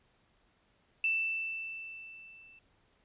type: tone with level ramp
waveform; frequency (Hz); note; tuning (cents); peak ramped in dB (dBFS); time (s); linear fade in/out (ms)
sine; 2659; E7; +14; -26 to -55; 1.04-2.59; 2
effects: pink hiss -70 dBFS RMS until 3.04 s + resampled to 8000 Hz